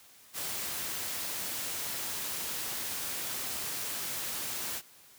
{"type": "noise", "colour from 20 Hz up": "white", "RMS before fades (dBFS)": -36, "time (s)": [0.33, 4.82], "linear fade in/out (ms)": 50, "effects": ["white hiss -57 dBFS RMS until 5.18 s", "high-pass 60 Hz 12 dB/octave"]}